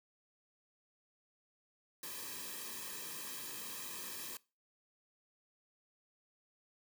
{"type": "noise with comb filter", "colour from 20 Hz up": "white", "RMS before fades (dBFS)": -45, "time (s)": [2.03, 4.37], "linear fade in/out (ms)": 2, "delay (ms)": 1.4, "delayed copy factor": -1, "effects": ["noise-tail reverb RT60 0.3 s tail -22 dB re dry"]}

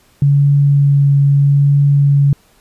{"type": "tone with vibrato", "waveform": "sine", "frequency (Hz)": 141.4, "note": "C#3", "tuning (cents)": 35, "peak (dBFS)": -7, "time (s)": [0.22, 2.33], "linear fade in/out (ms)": 2, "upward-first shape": "triangle", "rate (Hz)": 0.78, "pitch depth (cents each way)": 11, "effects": ["pink hiss -52 dBFS RMS until 2.6 s", "resampled to 32000 Hz"]}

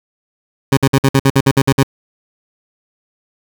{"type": "tone bursts", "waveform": "20% pulse", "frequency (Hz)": 135.9, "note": "C#3", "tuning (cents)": -34, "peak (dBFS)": -3, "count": 11, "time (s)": [0.72, 1.832], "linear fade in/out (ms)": 5, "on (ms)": 52, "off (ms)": 54, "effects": []}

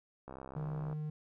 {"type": "click train", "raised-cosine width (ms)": 1, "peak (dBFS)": -32, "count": 44, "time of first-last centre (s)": [0.28, 0.929], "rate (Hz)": 66.3}
{"type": "tone", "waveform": "triangle", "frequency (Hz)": 152.5, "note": "D#3", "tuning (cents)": -34, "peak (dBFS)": -34, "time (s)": [0.56, 1.1], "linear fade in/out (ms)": 5}
{"effects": []}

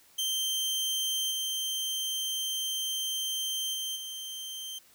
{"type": "tone with level steps", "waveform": "sawtooth", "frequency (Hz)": 3136, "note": "G7", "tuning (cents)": 0, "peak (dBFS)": [-25, -27, -29, -34], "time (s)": [0.18, 4.79], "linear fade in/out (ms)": 10, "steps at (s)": [1.3, 3.73, 3.95], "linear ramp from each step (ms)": 20, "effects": ["white hiss -60 dBFS RMS until 4.94 s"]}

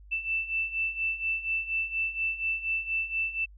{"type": "beating tone pair", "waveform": "sine", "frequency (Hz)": [2655, 2659.2], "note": ["E7", "E7"], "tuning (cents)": [12, 15], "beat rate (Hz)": 4.2, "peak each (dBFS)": [-33, -29], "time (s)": [0.11, 3.46], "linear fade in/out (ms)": 20, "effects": ["added 50 Hz sine -48 dBFS peak until 3.57 s"]}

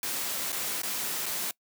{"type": "noise with dropouts", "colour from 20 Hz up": "white", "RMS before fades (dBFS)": -32, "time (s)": [0.03, 1.51], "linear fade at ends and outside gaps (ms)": 1, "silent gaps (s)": [[0.52, 0.527], [0.818, 0.833], [1.258, 1.263]], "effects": ["noise-tail reverb RT60 0.1 s tail -23 dB re dry", "high-pass 150 Hz 12 dB/octave"]}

